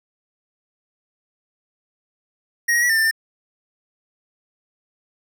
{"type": "tone with pitch steps", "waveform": "square", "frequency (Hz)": [1879, 1890, 1939, 1803, 1783, 1796], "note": ["A#6", "A#6", "B6", "A6", "A6", "A6"], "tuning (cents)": [13, 23, -32, 42, 22, 35], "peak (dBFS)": -16, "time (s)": [2.68, 3.112], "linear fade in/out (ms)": 10, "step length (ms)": 72, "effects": []}